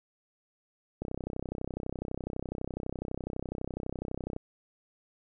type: click train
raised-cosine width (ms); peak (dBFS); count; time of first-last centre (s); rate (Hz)
2; -21; 108; 1.02-4.364; 32
effects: none